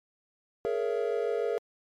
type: chord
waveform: triangle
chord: A# half-diminished seventh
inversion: third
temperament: just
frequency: 419.5 / 466.2 / 559.4 / 671.3 Hz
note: G#4 / A#4 / C#5 / E5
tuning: +17 / 0 / +16 / +31 cents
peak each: -29 / -28 / -34 / -34 dBFS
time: 0.65-1.58 s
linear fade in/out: 0 ms
effects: MP3 64 kbps